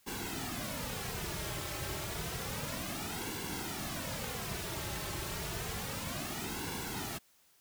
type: noise with flanger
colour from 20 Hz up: pink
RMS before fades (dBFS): -39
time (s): 0.06-7.19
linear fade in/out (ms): 20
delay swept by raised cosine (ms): 1.6 to 4.2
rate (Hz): 0.3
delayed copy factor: -0.7
effects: white hiss -67 dBFS RMS until 7.6 s